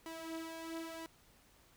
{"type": "tone with flanger", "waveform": "sawtooth", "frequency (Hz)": 326.6, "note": "E4", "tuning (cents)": -16, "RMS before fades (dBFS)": -45, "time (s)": [0.06, 1.06], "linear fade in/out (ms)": 0, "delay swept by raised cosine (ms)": [1, 4.3], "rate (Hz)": 1, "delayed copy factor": 0.65, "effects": ["pink hiss -66 dBFS RMS until 1.76 s"]}